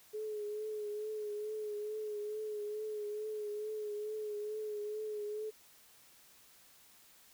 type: tone with vibrato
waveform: sine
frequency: 423.8 Hz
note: G#4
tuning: 35 cents sharp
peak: -37 dBFS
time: 0.13-5.51 s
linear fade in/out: 20 ms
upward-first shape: triangle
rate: 2.3 Hz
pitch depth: 41 cents each way
effects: white hiss -62 dBFS RMS until 7.33 s